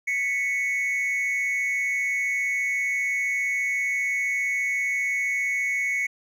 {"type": "tone pair together", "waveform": "triangle", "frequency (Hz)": [1982, 2217], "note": ["B6", "C#7"], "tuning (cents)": [6, 0], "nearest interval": "major second", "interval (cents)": 194, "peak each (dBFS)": [-28, -22], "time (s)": [0.07, 6.07], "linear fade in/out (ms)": 10, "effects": []}